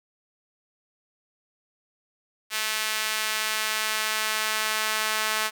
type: tone with high-pass filter sweep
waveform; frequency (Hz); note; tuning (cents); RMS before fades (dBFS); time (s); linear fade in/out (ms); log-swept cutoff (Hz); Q
sawtooth; 216.9; A3; -25; -27; 2.5-5.51; 50; 2000 to 1300; 0.85
effects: none